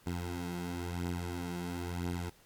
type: beating tone pair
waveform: 15% pulse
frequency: 87.31 / 88.3 Hz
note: F2 / F2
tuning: 0 / +20 cents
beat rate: 0.99 Hz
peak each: -30 / -35 dBFS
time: 0.06-2.3 s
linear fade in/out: 10 ms
effects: pink hiss -62 dBFS RMS until 2.45 s + MP3 96 kbps